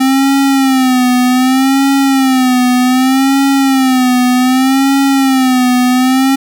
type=tone with vibrato; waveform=square; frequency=261.6 Hz; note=C4; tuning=in tune; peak=-8 dBFS; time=0-6.36 s; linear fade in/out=10 ms; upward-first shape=sine; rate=0.65 Hz; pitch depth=85 cents each way; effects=none